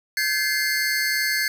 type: tone cluster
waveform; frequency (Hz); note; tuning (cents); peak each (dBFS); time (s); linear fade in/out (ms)
square; 1562 / 1705 / 2090 / 4418; G6 / G#6 / C7 / C#8; -7 / +45 / -2 / -7; -29 / -27 / -26 / -27; 0.17-1.48; 2
effects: none